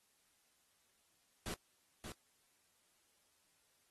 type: noise with echo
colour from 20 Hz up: pink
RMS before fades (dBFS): -44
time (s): 1.46-1.54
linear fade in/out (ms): 0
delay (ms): 580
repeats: 1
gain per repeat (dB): -6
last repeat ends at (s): 2.12
effects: white hiss -75 dBFS RMS until 3.9 s + AAC 32 kbps